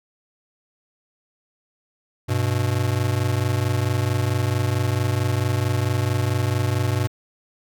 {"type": "tone pair together", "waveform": "square", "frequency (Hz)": [98, 122.5], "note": ["G2", "B2"], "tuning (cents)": [0, -14], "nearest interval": "major third", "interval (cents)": 386, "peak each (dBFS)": -23, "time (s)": [2.28, 7.08], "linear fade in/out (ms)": 20, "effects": []}